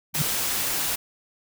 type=tone with exponential growth; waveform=sine; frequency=149.6 Hz; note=D3; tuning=32 cents sharp; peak=-18 dBFS; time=0.13-0.22 s; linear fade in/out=5 ms; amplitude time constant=19 ms
type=noise; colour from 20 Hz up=white; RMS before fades=-26 dBFS; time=0.14-0.96 s; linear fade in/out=10 ms
effects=none